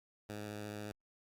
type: tone with vibrato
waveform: 10% pulse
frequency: 104.8 Hz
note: G#2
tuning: 16 cents sharp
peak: -34 dBFS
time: 0.29-0.92 s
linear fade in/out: 5 ms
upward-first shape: triangle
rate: 14 Hz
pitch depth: 23 cents each way
effects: Opus 48 kbps